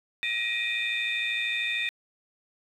sine tone cluster, 1892 / 2398 / 2511 / 3609 Hz, A#6 / D7 / D#7 / A7, +25 / +36 / +15 / +43 cents, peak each -31 dBFS, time 0.23-1.89 s, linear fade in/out 0 ms, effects tanh soft clip ceiling -19 dBFS + 10-bit

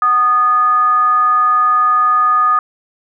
sine tone with frequency modulation, 1233 Hz, D#6, 16 cents flat, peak -9 dBFS, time 0.02-2.59 s, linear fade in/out 2 ms, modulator 484 Hz, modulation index 0.27, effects none

